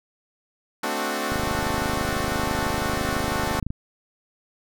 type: chord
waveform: 10% pulse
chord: D dominant seventh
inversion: second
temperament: equal with one note detuned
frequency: 220 / 261.6 / 293.7 / 368.1 Hz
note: A3 / C4 / D4 / F#4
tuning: 0 / 0 / 0 / -9 cents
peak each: -22 dBFS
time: 0.83-3.6 s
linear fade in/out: 5 ms
type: click train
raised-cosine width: 5 ms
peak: -17 dBFS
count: 63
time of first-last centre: 1.32-3.705 s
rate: 26 Hz
effects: none